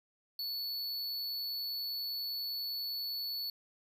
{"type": "tone", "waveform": "square", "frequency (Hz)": 4435, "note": "C#8", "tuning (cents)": 0, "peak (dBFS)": -36, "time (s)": [0.39, 3.5], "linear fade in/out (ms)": 2, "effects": []}